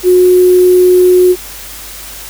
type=tone with sample-and-hold; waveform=sine; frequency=362.9 Hz; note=F#4; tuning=34 cents flat; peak=-3 dBFS; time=0.03-1.36 s; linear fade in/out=50 ms; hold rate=11025 Hz; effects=added 50 Hz sine -35 dBFS peak until 2.29 s + white hiss -28 dBFS RMS until 2.29 s

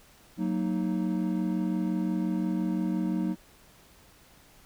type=chord; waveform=triangle; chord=D# minor; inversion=first; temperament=equal with one note detuned; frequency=185 / 230.8 / 311.1 Hz; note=F#3 / A#3 / D#4; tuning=0 / -17 / 0 cents; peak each=-27 / -30 / -29 dBFS; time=0.37-3.36 s; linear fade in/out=50 ms; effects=pink hiss -57 dBFS RMS until 4.65 s

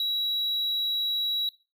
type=tone; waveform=triangle; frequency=3887 Hz; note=B7; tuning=28 cents flat; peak=-23 dBFS; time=0-1.49 s; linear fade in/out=2 ms; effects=noise-tail reverb RT60 0.3 s tail -18 dB re dry

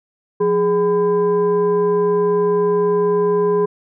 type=tone with frequency modulation; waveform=sine; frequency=415.3 Hz; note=G#4; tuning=in tune; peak=-13 dBFS; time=0.4-3.66 s; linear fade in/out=10 ms; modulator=592 Hz; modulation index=0.59; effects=none

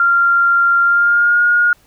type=tone with pitch glide; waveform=sine; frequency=1387 to 1431.8 Hz; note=F6 to F6; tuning=-12 to +43 cents; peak=-9 dBFS; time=0-1.73 s; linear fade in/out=2 ms; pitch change=+55 cents; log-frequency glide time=0.82-1.42 s; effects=pink hiss -53 dBFS RMS until 1.86 s

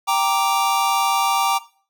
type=chord; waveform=square; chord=G minor; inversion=none; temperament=equal; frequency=784 / 932.3 / 1174.7 Hz; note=G5 / Bb5 / D6; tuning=0 / 0 / 0 cents; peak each=-22 dBFS; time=0.07-1.59 s; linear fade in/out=20 ms; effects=noise-tail reverb RT60 0.4 s tail -17 dB re dry

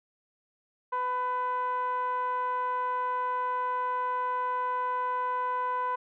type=tone with low-pass filter; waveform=10% pulse; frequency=500 Hz; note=B4; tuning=21 cents sharp; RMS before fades=-30 dBFS; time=0.92-5.96 s; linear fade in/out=10 ms; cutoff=1100 Hz; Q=5.7; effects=none

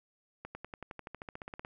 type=accelerating click train; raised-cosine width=0.5 ms; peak=-27 dBFS; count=17; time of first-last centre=0.45-1.649 s; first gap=100 ms; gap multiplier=0.96; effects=none

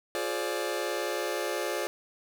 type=chord; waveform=sawtooth; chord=D half-diminished seventh; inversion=first; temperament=just; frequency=352.4 / 422.9 / 528.6 / 587.3 Hz; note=F4 / Ab4 / C5 / D5; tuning=+16 / +31 / +18 / 0 cents; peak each=-31 dBFS; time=0.15-1.87 s; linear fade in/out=0 ms; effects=none

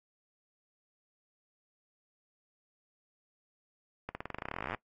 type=accelerating click train; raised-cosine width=0.5 ms; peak=-22 dBFS; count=26; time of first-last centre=4.09-4.747 s; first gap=60 ms; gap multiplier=0.92; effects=noise-tail reverb RT60 0.1 s tail -19 dB re dry + AAC 32 kbps

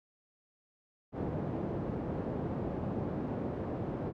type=band-pass noise; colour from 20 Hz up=pink; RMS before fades=-36 dBFS; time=1.12-4.13 s; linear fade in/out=50 ms; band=110 to 540 Hz; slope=12 dB/octave; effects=none

